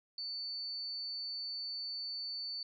sine tone, 4500 Hz, C#8, 25 cents sharp, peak -38 dBFS, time 0.18-2.63 s, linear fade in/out 2 ms, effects none

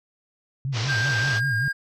sine tone with vibrato, 123.47 Hz, B2, in tune, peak -24 dBFS, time 0.65-1.68 s, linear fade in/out 0 ms, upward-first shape sine, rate 5.2 Hz, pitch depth 220 cents each way
white low-pass noise, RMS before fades -31 dBFS, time 0.72-1.41 s, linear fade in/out 50 ms, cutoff 5800 Hz, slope 48 dB/octave
triangle tone with pitch glide, 1584 to 1615.4 Hz, G6 to G#6, +18 to -48 cents, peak -21 dBFS, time 0.88-1.73 s, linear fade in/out 20 ms, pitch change +34 cents, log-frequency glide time 1.25-1.39 s
effects none

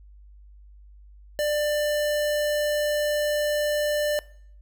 square tone, 594 Hz, D5, 20 cents sharp, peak -23 dBFS, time 1.39-4.19 s, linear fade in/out 0 ms, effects noise-tail reverb RT60 0.6 s tail -21 dB re dry + added 50 Hz sine -46 dBFS peak until 4.61 s

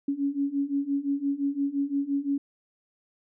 sine beating tone pair, 277.2 / 283 Hz, C#4 / C#4, 0 / +36 cents, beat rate 5.8 Hz, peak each -29 / -27 dBFS, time 0.08-2.38 s, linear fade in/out 5 ms, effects none

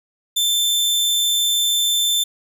sawtooth tone, 3547 Hz, A7, 13 cents sharp, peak -13 dBFS, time 0.36-2.24 s, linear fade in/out 10 ms, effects none

